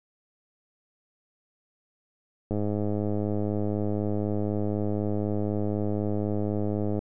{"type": "click train", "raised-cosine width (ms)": 2, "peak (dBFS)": -16, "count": 467, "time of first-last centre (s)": [2.51, 6.991], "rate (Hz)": 104, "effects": []}